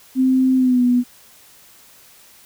sine tone with pitch glide, 260 to 246 Hz, C4 to B3, -11 to -7 cents, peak -12 dBFS, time 0.15-1.04 s, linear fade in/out 50 ms, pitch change -96 cents, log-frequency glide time 0.56-0.83 s, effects white hiss -48 dBFS RMS until 2.45 s

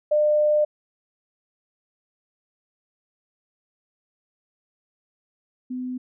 sine tone pair in turn, 601 / 252.7 Hz, D5 / B3, +40 / +40 cents, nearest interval octave + minor third, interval 1500 cents, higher first, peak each -16 / -27 dBFS, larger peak first, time 0.11-0.65 / 5.7-5.98 s, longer first, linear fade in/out 10 ms, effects none

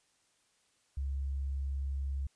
sine tone, 68.5 Hz, C#2, 20 cents flat, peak -32 dBFS, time 0.97-2.27 s, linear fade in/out 5 ms, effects white hiss -72 dBFS RMS until 2.35 s + resampled to 22050 Hz

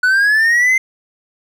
triangle linear sweep, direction up, 1470 to 2089 Hz, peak -8 dBFS, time 0.03-0.78 s, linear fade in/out 5 ms, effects none

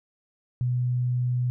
sine tone, 124 Hz, B2, 7 cents sharp, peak -22 dBFS, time 0.61-1.5 s, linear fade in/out 0 ms, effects none

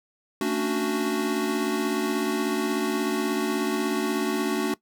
square chord, D major seventh, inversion second, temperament equal with one note detuned, 223.8 / 277.2 / 293.7 / 370 Hz, A3 / C#4 / D4 / F#4, +30 / 0 / 0 / 0 cents, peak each -30 / -33 / -29 / -28 dBFS, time 0.41-4.74 s, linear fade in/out 2 ms, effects noise-tail reverb RT60 0.1 s tail -19 dB re dry

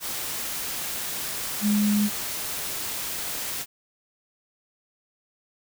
sine tone in noise, 207.7 Hz, G#3, in tune, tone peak -19 dBFS, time 1.61-2.1 s, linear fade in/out 50 ms, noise white, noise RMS -31 dBFS, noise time 0-3.66 s, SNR +9 dB, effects none

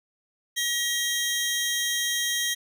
20% pulse tone pair together, 1910 / 3212 Hz, A#6 / G7, +42 / +41 cents, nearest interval major sixth, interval 899 cents, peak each -22 dBFS, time 0.56-2.55 s, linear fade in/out 20 ms, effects none

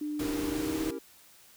sine tone with pitch glide, 298.9 to 314.1 Hz, D4 to D#4, +31 to +16 cents, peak -31 dBFS, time 0.01-0.91 s, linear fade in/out 5 ms, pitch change +85 cents, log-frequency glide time 0.46-0.76 s
pink noise, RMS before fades -39 dBFS, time 0.19-0.91 s, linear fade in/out 5 ms
triangle chord, C# diminished seventh, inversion none, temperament equal, 277.2 / 329.6 / 392 / 466.2 Hz, C#4 / E4 / G4 / Bb4, 0 / 0 / 0 / 0 cents, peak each -38 dBFS, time 0.2-0.99 s, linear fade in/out 10 ms
effects white hiss -57 dBFS RMS until 1.56 s

